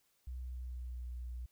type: tone with pitch glide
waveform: sine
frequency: 62.7 to 60.92 Hz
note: B1 to B1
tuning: +27 to -23 cents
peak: -40 dBFS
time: 0.27-1.46 s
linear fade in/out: 5 ms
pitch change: -50 cents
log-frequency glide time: 0.45-1.08 s
effects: white hiss -75 dBFS RMS until 1.51 s